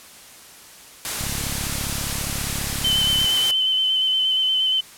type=noise; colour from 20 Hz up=white; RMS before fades=-26 dBFS; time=1.05-3.51 s; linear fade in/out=0 ms
type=click train; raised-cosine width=5 ms; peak=-18 dBFS; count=72; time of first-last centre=1.21-3.244 s; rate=34.9 Hz
type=tone with vibrato; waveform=sine; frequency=3059 Hz; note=G7; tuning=43 cents flat; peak=-17 dBFS; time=2.84-4.81 s; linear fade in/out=10 ms; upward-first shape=square; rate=8.5 Hz; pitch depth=15 cents each way
effects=white hiss -44 dBFS RMS until 4.97 s + low-pass 12000 Hz 12 dB/octave